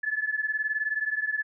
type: beating tone pair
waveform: sine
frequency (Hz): 1720 / 1739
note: A6 / A6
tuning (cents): -40 / -21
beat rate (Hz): 19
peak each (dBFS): -28 / -30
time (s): 0.03-1.43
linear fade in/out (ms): 10
effects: none